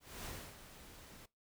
pink noise with ADSR envelope, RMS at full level -45 dBFS, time 0-1.26 s, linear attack 250 ms, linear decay 290 ms, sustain -11 dB, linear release 9 ms, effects noise-tail reverb RT60 0.2 s tail -21 dB re dry

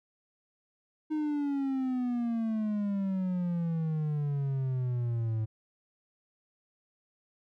triangle exponential sweep, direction down, 311.1 to 108.5 Hz, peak -26 dBFS, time 1.1-5.46 s, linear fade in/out 20 ms, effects none

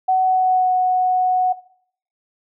sine tone with pitch glide, 750 to 737.1 Hz, F#5 to F#5, +23 to -7 cents, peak -13 dBFS, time 0.08-1.53 s, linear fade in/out 10 ms, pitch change -30 cents, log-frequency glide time 0.19-0.72 s, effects noise-tail reverb RT60 0.6 s tail -18 dB re dry

